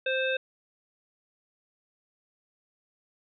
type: harmonic tone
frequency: 523.3 Hz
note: C5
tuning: in tune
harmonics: 1 / 3 / 5 / 7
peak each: -28 / -31 / -32 / -36 dBFS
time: 0.06-0.37 s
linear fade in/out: 5 ms
effects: none